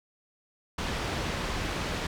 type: low-pass noise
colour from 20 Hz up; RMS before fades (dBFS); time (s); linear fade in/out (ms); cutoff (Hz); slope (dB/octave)
pink; -32; 0.78-2.07; 5; 4700; 12
effects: none